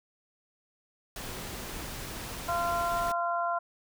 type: noise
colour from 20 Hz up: pink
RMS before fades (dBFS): -39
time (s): 1.16-3.12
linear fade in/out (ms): 2
type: harmonic tone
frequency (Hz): 344.3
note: F4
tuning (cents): -25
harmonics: 2 / 3 / 4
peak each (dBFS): -30 / -32 / -33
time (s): 2.48-3.59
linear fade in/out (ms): 10
effects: none